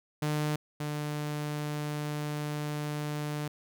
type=tone pair in turn; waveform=sawtooth; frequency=150.5 / 148.94 Hz; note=D3 / D3; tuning=+43 / +25 cents; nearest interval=unison; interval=18 cents; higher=first; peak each=-24 / -28 dBFS; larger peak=first; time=0.22-0.56 / 0.8-3.48 s; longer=second; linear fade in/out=5 ms; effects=none